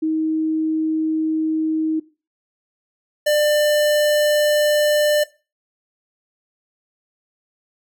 sine / square tone pair in turn, 315.8 / 596.2 Hz, D#4 / D5, +26 / +26 cents, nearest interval major seventh, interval 1100 cents, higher second, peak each -17 / -15 dBFS, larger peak second, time 0.02-2 / 3.26-5.24 s, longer neither, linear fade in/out 10 ms, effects noise-tail reverb RT60 0.3 s tail -18 dB re dry

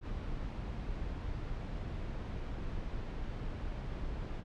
brown noise, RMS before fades -39 dBFS, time 0.01-4.44 s, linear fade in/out 50 ms, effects low-pass 4000 Hz 12 dB/octave

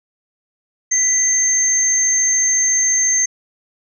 sine tone pair together, 1993 / 6327 Hz, B6 / G8, +15 / +15 cents, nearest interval octave + minor sixth, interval 2000 cents, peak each -24 / -13 dBFS, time 0.91-3.26 s, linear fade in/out 10 ms, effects none

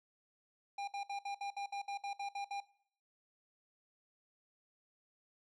square tone bursts, 802 Hz, G5, 39 cents sharp, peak -39 dBFS, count 12, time 0.78-2.603 s, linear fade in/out 5 ms, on 96 ms, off 61 ms, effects noise-tail reverb RT60 0.6 s tail -19 dB re dry + low-pass 5000 Hz 12 dB/octave

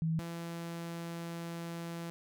sine / sawtooth tone pair in turn, 161.7 / 168.75 Hz, E3 / E3, -33 / +41 cents, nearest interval minor second, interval 74 cents, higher second, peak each -29 / -35 dBFS, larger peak first, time 0.02-0.19 / 0.19-2.1 s, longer second, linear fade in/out 0 ms, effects none

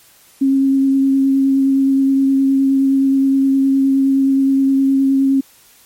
sine tone with vibrato, 270.7 Hz, C#4, 41 cents flat, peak -10 dBFS, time 0.41-5.41 s, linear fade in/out 10 ms, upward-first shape triangle, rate 9.6 Hz, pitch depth 14 cents each way, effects white hiss -48 dBFS RMS until 5.85 s + MP3 64 kbps

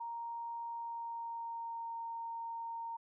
sine tone with pitch glide, 932.3 to 922.1 Hz, A#5 to A#5, 0 to -19 cents, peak -39 dBFS, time 0-2.97 s, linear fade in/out 10 ms, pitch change -19 cents, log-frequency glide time 0.67-1.96 s, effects none

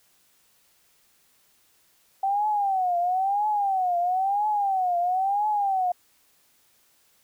sine tone with vibrato, 769 Hz, G5, 33 cents flat, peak -21 dBFS, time 2.23-5.92 s, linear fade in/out 5 ms, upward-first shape triangle, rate 1 Hz, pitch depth 190 cents each way, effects white hiss -63 dBFS RMS until 7.23 s

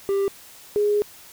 triangle / sine tone pair in turn, 395.1 / 414.9 Hz, G4 / G#4, +14 / -2 cents, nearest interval minor second, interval 84 cents, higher second, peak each -17 dBFS, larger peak neither, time 0.09-0.28 / 0.76-1.02 s, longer second, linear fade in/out 0 ms, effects white hiss -46 dBFS RMS until 1.32 s

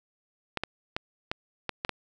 clicks, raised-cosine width 0.3 ms, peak -13 dBFS, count 7, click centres 0.573 / 0.636 / 0.965 / 1.315 / 1.693 / 1.849 / 1.893 s, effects none

